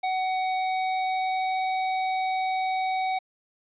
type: tone with pitch glide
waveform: square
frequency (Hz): 749 to 753.3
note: F#5 to F#5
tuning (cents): +21 to +31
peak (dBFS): -25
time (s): 0.03-3.19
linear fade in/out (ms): 10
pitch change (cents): +10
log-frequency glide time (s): 0.51-1.75
effects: resampled to 8000 Hz + 10-bit